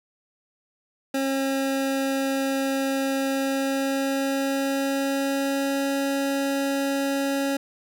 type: tone with pitch glide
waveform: 25% pulse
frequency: 270.7 to 276.2 Hz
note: C#4 to C#4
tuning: -41 to -6 cents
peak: -19 dBFS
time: 1.14-7.57 s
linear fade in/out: 5 ms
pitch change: +35 cents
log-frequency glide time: 3.29-5.89 s
effects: none